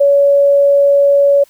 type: tone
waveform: sine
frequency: 564 Hz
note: C#5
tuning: 30 cents sharp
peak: -6 dBFS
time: 0-1.44 s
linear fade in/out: 10 ms
effects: white hiss -50 dBFS RMS until 1.49 s